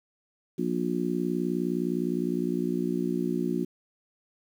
harmonic tone, 59.7 Hz, A#1, 42 cents sharp, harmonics 3 / 4 / 5 / 6, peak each -31 / -31 / -31 / -31 dBFS, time 0.58-3.65 s, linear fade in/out 10 ms, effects 9-bit

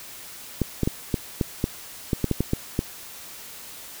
clicks, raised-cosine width 3 ms, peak -8 dBFS, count 12, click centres 0.617 / 0.833 / 0.875 / 1.142 / 1.412 / 1.641 / 2.132 / 2.243 / 2.313 / 2.406 / 2.534 / 2.791 s, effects white hiss -41 dBFS RMS until 4 s

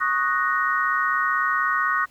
sine chord, D# minor seventh, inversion third, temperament equal, 1108.7 / 1244.5 / 1480 / 1864.7 Hz, C#6 / D#6 / F#6 / A#6, 0 / 0 / 0 / 0 cents, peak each -25 dBFS, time 0-2.06 s, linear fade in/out 20 ms, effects pink hiss -56 dBFS RMS until 2.1 s

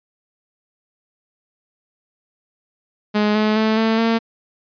sawtooth tone with pitch steps, 210 / 214.3 / 218.7 / 223.1 / 227.7 Hz, G#3 / A3 / A3 / A3 / A#3, +19 / -45 / -10 / +24 / -40 cents, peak -11 dBFS, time 3.14-4.19 s, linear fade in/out 20 ms, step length 210 ms, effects resampled to 11025 Hz

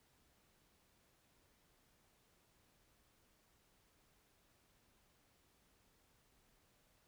silence, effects pink hiss -74 dBFS RMS until 7.07 s

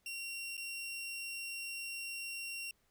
sawtooth tone with dropouts, 2747 Hz, F7, 29 cents flat, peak -37 dBFS, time 0.06-2.71 s, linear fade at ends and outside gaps 2 ms, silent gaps 0.569-0.577 s, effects pink hiss -75 dBFS RMS until 2.9 s

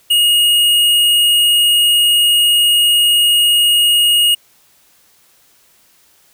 sine tone with hard clipping, 2869 Hz, F7, 46 cents sharp, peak -10 dBFS, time 0.1-4.35 s, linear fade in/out 10 ms, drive 13 dB, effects white hiss -52 dBFS RMS until 6.33 s

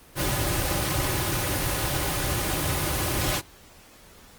pink noise with comb filter, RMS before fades -25 dBFS, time 0.15-3.42 s, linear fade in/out 50 ms, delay 4.4 ms, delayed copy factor -0.95, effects pink hiss -51 dBFS RMS until 4.38 s + Opus 24 kbps

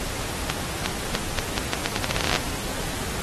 accelerating click train, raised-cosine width 0.2 ms, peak -4 dBFS, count 20, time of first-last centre 0.5-2.36 s, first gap 360 ms, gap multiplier 0.81, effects pink hiss -31 dBFS RMS until 3.22 s + AAC 32 kbps

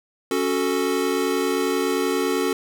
square chord, F# minor, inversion second, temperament equal, 277.2 / 370 / 440 Hz, C#4 / F#4 / A4, 0 / 0 / 0 cents, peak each -26 / -25 / -25 dBFS, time 0.31-2.53 s, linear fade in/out 2 ms, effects none

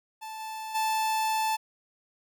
45% pulse tone with level steps, 877 Hz, A5, 6 cents flat, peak -37 / -35 / -25 dBFS, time 0.21-1.57 s, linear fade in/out 20 ms, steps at 0.39 / 0.74 s, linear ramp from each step 20 ms, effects none

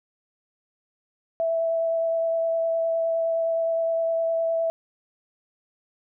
sine tone with vibrato, 659.3 Hz, E5, in tune, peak -21 dBFS, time 1.4-4.7 s, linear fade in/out 0 ms, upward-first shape sine, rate 9.7 Hz, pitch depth 9 cents each way, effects none

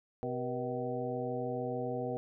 harmonic tone with a mistuned harmonic, 126.7 Hz, B2, 45 cents sharp, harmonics 1 / 2 / 3 / 4 / 5 / 6, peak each -41 / -40 / -42 / -37 / -42 / -42 dBFS, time 0.23-2.17 s, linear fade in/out 0 ms, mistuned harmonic 4, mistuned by -86 cents, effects none

